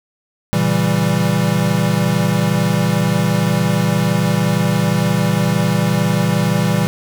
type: chord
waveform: square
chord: A# diminished seventh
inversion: none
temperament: equal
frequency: 116.54 / 138.59 / 164.81 / 196 Hz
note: A#2 / C#3 / E3 / G3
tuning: 0 / 0 / 0 / 0 cents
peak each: -21 / -23 / -18 / -19 dBFS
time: 0.53-6.87 s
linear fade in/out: 0 ms
effects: none